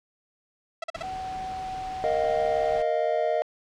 sawtooth tone bursts, 659.3 Hz, E5, in tune, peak -25 dBFS, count 4, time 0.82-1.026 s, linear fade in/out 5 ms, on 20 ms, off 42 ms
pink noise, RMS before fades -42 dBFS, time 0.95-2.82 s, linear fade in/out 0 ms
sine tone with pitch glide, 753 to 765.3 Hz, F#5 to G5, +30 to -42 cents, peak -31 dBFS, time 1.03-2.78 s, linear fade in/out 5 ms, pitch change +28 cents, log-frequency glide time 2.07-2.27 s
triangle chord, Bb suspended fourth, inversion none, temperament just, 466.2 / 621.6 / 699.2 Hz, Bb4 / Eb5 / F5, 0 / -2 / +2 cents, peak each -27 / -23 / -26 dBFS, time 2.04-3.42 s, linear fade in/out 0 ms
effects low-pass 5000 Hz 12 dB/octave

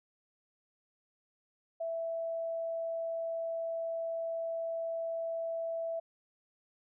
sine tone, 661 Hz, E5, 5 cents sharp, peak -33 dBFS, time 1.8-6 s, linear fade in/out 10 ms, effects none

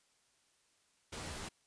pink noise with comb filter, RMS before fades -44 dBFS, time 1.12-1.49 s, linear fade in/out 10 ms, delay 13 ms, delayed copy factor +0.6, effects white hiss -73 dBFS RMS until 1.66 s + resampled to 22050 Hz

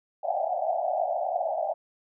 white band-pass noise, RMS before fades -28 dBFS, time 0.23-1.74 s, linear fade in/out 10 ms, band 600 to 780 Hz, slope 96 dB/octave, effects none

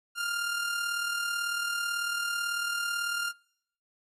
sawtooth tone with amplitude modulation, 1400 Hz, F6, 4 cents sharp, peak -24 dBFS, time 0.15-3.33 s, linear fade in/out 50 ms, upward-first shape sine, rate 38.1 Hz, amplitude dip 45%, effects noise-tail reverb RT60 0.7 s tail -24 dB re dry + resampled to 32000 Hz

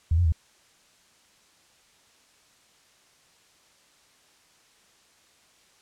sine tone with pitch steps, 81 / 87.5 / 79.9 Hz, E2 / F2 / D#2, -30 / +4 / +47 cents, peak -18 dBFS, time 0.11-0.323 s, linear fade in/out 5 ms, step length 71 ms, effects white hiss -60 dBFS RMS until 5.81 s + low-pass 8000 Hz 12 dB/octave

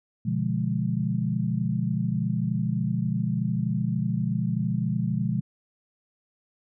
sine chord, B diminished seventh, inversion none, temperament equal, 123.47 / 146.83 / 174.61 / 207.7 Hz, B2 / D3 / F3 / Ab3, 0 / 0 / 0 / 0 cents, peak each -28 / -31 / -28 / -29 dBFS, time 0.25-5.41 s, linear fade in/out 10 ms, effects none

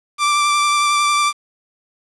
sawtooth tone with vibrato, 1174.7 Hz, D6, in tune, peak -10 dBFS, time 0.18-1.33 s, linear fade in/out 50 ms, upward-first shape triangle, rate 11 Hz, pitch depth 17 cents each way, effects resampled to 24000 Hz + 7-bit

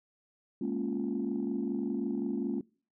sine chord, Bb minor seventh, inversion third, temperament equal, 207.7 / 233.1 / 277.2 / 349.2 Hz, Ab3 / Bb3 / Db4 / F4, 0 / 0 / 0 / 0 cents, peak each -35 / -34 / -34 / -36 dBFS, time 0.61-2.61 s, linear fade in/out 5 ms, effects noise-tail reverb RT60 0.4 s tail -23 dB re dry + tanh soft clip ceiling -23 dBFS

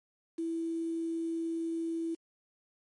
sine tone with quantisation, 330 Hz, E4, 2 cents sharp, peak -31 dBFS, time 0.38-2.15 s, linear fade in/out 10 ms, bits 9, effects MP3 48 kbps

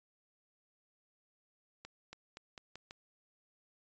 accelerating click train, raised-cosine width 0.2 ms, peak -30 dBFS, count 6, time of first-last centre 1.85-2.909 s, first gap 280 ms, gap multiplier 0.86, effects resampled to 16000 Hz

